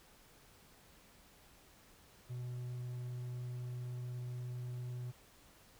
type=tone; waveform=triangle; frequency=123.47 Hz; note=B2; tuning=in tune; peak=-38 dBFS; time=2.29-5.12 s; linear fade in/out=20 ms; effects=pink hiss -63 dBFS RMS until 5.79 s